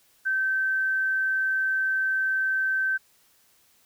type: tone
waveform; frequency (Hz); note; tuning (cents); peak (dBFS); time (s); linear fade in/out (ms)
sine; 1547; G6; -23; -22; 0.25-2.98; 20
effects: white hiss -62 dBFS RMS until 3.85 s